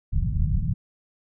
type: low-pass noise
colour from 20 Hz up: pink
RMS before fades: -23 dBFS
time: 0.12-0.74 s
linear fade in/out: 10 ms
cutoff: 180 Hz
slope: 48 dB/octave
effects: none